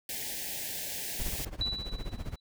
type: band-stop noise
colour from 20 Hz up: white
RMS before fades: -37 dBFS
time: 0.09-1.45 s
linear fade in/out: 2 ms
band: 880 to 1600 Hz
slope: 96 dB/octave
type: noise with tremolo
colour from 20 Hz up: brown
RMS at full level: -34 dBFS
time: 1.19-2.36 s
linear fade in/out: 5 ms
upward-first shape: sine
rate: 15 Hz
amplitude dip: 85%
type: tone with exponential decay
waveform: sine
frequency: 3951 Hz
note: B7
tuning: in tune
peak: -27 dBFS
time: 1.61-2.4 s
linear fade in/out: 2 ms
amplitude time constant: 170 ms
effects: none